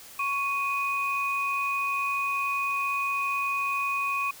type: tone pair together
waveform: sine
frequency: 1108.7 / 2489 Hz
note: C#6 / D#7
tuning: 0 / 0 cents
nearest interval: octave + major second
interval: 1400 cents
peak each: -28 dBFS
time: 0.19-4.31 s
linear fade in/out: 5 ms
effects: white hiss -47 dBFS RMS until 4.4 s